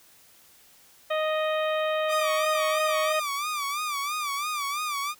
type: harmonic tone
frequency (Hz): 622.3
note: D#5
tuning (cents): 0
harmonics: 1 / 2 / 3 / 4 / 5 / 6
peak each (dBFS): -25 / -31 / -35 / -37 / -39 / -41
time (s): 1.1-3.2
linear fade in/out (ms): 10
type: tone with vibrato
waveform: sawtooth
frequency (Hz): 1175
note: D6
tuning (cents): +1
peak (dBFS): -24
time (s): 2.08-5.15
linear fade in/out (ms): 50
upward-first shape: sine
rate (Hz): 3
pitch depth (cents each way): 95
effects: white hiss -56 dBFS RMS until 5.19 s